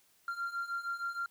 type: beating tone pair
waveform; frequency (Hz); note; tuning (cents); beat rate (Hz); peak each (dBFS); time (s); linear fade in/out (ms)
triangle; 1381 / 1387.4; F6 / F6; -20 / -12; 6.4; -37 / -34; 0.28-1.26; 2
effects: tanh soft clip ceiling -28 dBFS + white hiss -68 dBFS RMS until 1.3 s